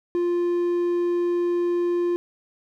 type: tone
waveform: triangle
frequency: 349.2 Hz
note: F4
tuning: in tune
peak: -18 dBFS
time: 0.15-2.16 s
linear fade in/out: 0 ms
effects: none